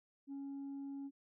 sine tone, 277.2 Hz, C#4, in tune, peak -40 dBFS, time 0.27-1.11 s, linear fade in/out 50 ms, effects tanh soft clip ceiling -41 dBFS

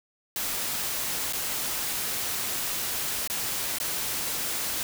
white noise with dropouts, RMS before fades -30 dBFS, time 0.36-4.83 s, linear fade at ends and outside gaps 1 ms, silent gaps 1.325-1.333 / 3.275-3.299 / 3.785-3.8 s, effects none

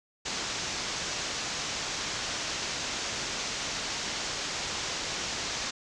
white low-pass noise, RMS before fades -34 dBFS, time 0.25-5.71 s, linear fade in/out 10 ms, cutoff 6900 Hz, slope 48 dB/octave, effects none

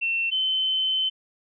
sine tone pair in turn, 2700 / 3064 Hz, E7 / G7, +41 / -40 cents, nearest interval major second, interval 219 cents, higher second, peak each -22 / -21 dBFS, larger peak second, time 0.01-0.31 / 0.31-1.1 s, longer second, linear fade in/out 20 ms, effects none

